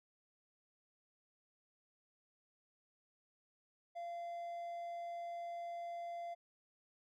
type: tone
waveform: triangle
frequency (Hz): 688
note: F5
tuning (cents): -26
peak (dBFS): -40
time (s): 3.95-6.35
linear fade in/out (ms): 20
effects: none